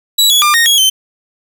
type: tone with pitch steps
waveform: sawtooth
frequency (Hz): 3912 / 3382 / 1197 / 1856 / 3317 / 3089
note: B7 / G#7 / D6 / A#6 / G#7 / G7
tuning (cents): -17 / +31 / +33 / -8 / -3 / -26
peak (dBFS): -4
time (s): 0.18-0.9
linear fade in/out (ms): 10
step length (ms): 120
effects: none